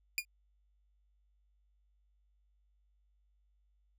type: tone with exponential decay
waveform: sawtooth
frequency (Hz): 2425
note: D#7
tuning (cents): -45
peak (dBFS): -24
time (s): 0.18-0.25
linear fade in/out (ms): 1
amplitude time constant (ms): 15
effects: added 50 Hz sine -69 dBFS peak until 3.98 s